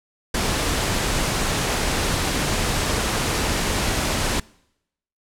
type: noise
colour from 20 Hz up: pink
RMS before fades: -22 dBFS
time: 0.34-4.4 s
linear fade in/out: 5 ms
effects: noise-tail reverb RT60 0.8 s tail -24 dB re dry + low-pass 10000 Hz 12 dB/octave